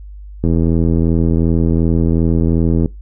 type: click train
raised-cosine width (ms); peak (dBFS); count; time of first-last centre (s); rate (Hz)
3; -3; 201; 0.44-2.858; 82.7
effects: noise-tail reverb RT60 0.2 s tail -21 dB re dry + added 50 Hz sine -30 dBFS peak until 3.01 s